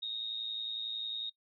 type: tone with amplitude modulation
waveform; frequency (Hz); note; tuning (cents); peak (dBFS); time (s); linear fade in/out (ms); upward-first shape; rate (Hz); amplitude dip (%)
sine; 3729; A#7; 0; -32; 0.02-1.3; 10; sine; 111; 60
effects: noise-tail reverb RT60 0.1 s tail -22 dB re dry